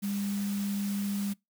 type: tone in noise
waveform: sine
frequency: 201.2 Hz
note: G3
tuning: 45 cents sharp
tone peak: -29 dBFS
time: 0.02-1.34 s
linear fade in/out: 20 ms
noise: white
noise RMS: -43 dBFS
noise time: 0.02-1.34 s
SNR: +11 dB
effects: noise-tail reverb RT60 0.2 s tail -25 dB re dry